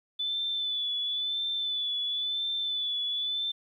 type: tone with vibrato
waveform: sine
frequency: 3488 Hz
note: A7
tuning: 16 cents flat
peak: -28 dBFS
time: 0.19-3.52 s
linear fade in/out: 10 ms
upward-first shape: sine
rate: 0.97 Hz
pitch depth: 36 cents each way
effects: 11-bit